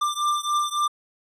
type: beating tone pair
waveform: square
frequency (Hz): 1186 / 1189.6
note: D6 / D6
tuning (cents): +17 / +22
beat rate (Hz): 3.6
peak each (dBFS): -25 / -26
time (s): 0.01-0.88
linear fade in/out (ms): 10
effects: low-pass 10000 Hz 12 dB/octave